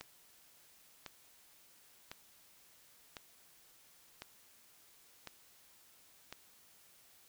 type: click train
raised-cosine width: 0.2 ms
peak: -27 dBFS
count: 7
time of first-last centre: 0.01-6.326 s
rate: 0.95 Hz
effects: white hiss -64 dBFS RMS until 7.28 s